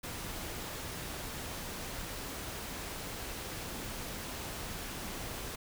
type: noise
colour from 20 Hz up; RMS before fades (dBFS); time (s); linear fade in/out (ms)
pink; -41; 0.03-5.56; 10
effects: none